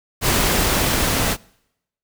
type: noise with level ramp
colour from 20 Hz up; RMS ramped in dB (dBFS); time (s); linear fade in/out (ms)
pink; -17 to -20; 0.21-1.37; 50
effects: noise-tail reverb RT60 0.8 s tail -25 dB re dry